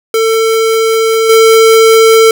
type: tone with level steps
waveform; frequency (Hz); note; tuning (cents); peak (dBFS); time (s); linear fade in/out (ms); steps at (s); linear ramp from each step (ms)
square; 447.5; A4; +29; -8 / -3; 0.14-2.31; 2; 1.29; 5
effects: none